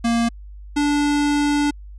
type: tone pair in turn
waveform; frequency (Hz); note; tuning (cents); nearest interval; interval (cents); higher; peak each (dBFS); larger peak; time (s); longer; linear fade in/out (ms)
square; 233.1 / 291.1; A#3 / D4; 0 / -15; major third; 385; second; -17; neither; 0.04-0.29 / 0.76-1.71; second; 10
effects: added 50 Hz sine -35 dBFS peak until 1.98 s + resampled to 22050 Hz